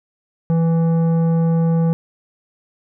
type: tone with tanh clipping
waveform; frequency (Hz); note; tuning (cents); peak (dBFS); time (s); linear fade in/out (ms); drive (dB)
sine; 165.2; E3; +4; -15; 0.5-1.93; 0; 11
effects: none